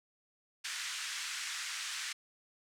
pink band-pass noise, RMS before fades -40 dBFS, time 0.64-2.13 s, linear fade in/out 10 ms, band 1500 to 8500 Hz, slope 24 dB/octave, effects none

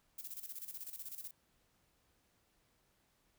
violet noise with tremolo, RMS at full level -45 dBFS, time 0.18-1.31 s, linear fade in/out 5 ms, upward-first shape square, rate 16 Hz, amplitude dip 70%, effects pink hiss -75 dBFS RMS until 3.38 s

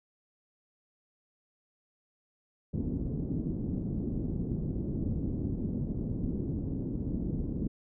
white low-pass noise, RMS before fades -33 dBFS, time 2.73-7.68 s, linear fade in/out 10 ms, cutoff 290 Hz, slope 24 dB/octave, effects none

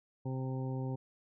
harmonic tone, 130.81 Hz, C3, in tune, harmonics 1 / 2 / 3 / 4 / 6 / 7, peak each -35 / -41 / -45 / -47 / -51 / -52 dBFS, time 0.25-0.96 s, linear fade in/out 10 ms, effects none

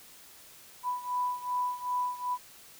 sine beating tone pair, 990 / 992.6 Hz, B5 / B5, +4 / +8 cents, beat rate 2.6 Hz, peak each -31 / -34 dBFS, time 0.83-2.38 s, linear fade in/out 50 ms, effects white hiss -53 dBFS RMS until 2.79 s

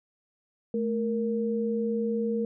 sine tone pair together, 217.6 / 466.2 Hz, A3 / A#4, -19 / 0 cents, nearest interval octave + minor second, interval 1319 cents, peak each -28 dBFS, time 0.74-2.45 s, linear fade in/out 2 ms, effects none

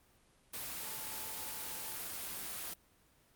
sine tone in noise, 874 Hz, A5, 12 cents flat, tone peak -53 dBFS, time 0.84-1.97 s, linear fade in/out 10 ms, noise white, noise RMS -42 dBFS, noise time 0.53-2.74 s, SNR -14 dB, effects pink hiss -68 dBFS RMS until 3.35 s + Opus 24 kbps

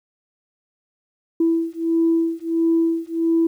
sine beating tone pair, 329.6 / 331.1 Hz, E4 / E4, 0 / +8 cents, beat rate 1.5 Hz, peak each -19 / -19 dBFS, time 1.4-3.47 s, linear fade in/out 5 ms, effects tanh soft clip ceiling -9 dBFS + 9-bit

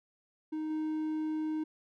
triangle tone with level steps, 311.1 Hz, D#4, in tune, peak -31 / -29 dBFS, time 0.52-1.64 s, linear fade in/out 10 ms, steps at 0.7 s, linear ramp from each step 5 ms, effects none

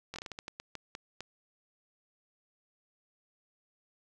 slowing click train, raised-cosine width 0.2 ms, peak -23 dBFS, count 12, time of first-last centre 0.14-1.206 s, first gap 20 ms, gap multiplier 1.29, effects none

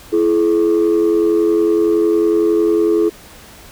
sine tone pair together, 334.5 / 425.4 Hz, E4 / G#4, +25 / +42 cents, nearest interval major third, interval 417 cents, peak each -12 dBFS, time 0.12-3.1 s, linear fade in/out 20 ms, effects tanh soft clip ceiling -7 dBFS + pink hiss -40 dBFS RMS until 3.71 s

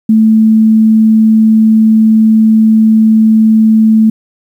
sine tone, 219.8 Hz, A3, 2 cents flat, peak -3 dBFS, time 0.09-4.1 s, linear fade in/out 5 ms, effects 7-bit

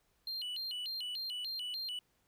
triangle tone with vibrato, 3520 Hz, A7, in tune, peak -36 dBFS, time 0.27-1.99 s, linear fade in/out 2 ms, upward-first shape square, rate 3.4 Hz, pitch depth 300 cents each way, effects pink hiss -75 dBFS RMS until 2.27 s

